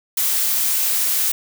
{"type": "noise", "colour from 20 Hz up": "blue", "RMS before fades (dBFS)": -19, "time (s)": [0.17, 1.32], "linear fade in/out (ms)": 5, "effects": []}